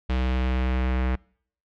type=tone with low-pass filter sweep; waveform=square; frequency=63.6 Hz; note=C2; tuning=48 cents flat; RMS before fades=-24 dBFS; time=0.09-1.16 s; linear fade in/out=10 ms; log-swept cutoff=3200 to 2100 Hz; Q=1.5; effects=noise-tail reverb RT60 0.6 s tail -26 dB re dry